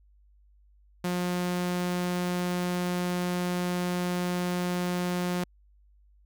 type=tone; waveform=sawtooth; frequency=178.3 Hz; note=F3; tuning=36 cents sharp; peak=-23 dBFS; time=1.04-5.44 s; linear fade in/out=5 ms; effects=added 50 Hz sine -57 dBFS peak until 6.25 s